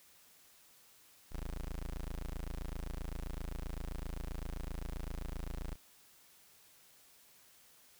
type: tone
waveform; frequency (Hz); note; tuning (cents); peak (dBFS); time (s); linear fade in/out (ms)
25% pulse; 27.67; A0; +11; -35; 1.31-5.76; 20
effects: white hiss -63 dBFS RMS until 7.99 s